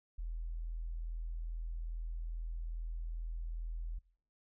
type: tone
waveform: sine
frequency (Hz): 41.2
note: E1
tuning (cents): 0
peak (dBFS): -37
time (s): 0.18-3.99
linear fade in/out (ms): 10
effects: noise-tail reverb RT60 0.6 s tail -23 dB re dry